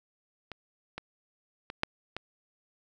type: clicks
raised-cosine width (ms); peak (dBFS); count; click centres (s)
0.3; -24 / -21 / -22 / -10 / -19; 5; 0.517 / 0.98 / 1.701 / 1.834 / 2.166
effects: none